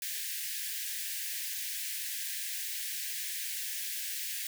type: high-pass noise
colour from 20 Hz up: white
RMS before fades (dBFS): -37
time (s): 0.02-4.47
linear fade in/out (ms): 2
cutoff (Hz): 1600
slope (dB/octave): 96
effects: none